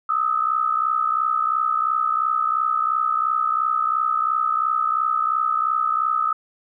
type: tone pair together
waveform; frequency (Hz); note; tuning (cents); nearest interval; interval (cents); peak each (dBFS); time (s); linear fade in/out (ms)
sine; 1240 / 1302.9; D#6 / E6; -6 / -21; minor second; 85; -21; 0.09-6.33; 5
effects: none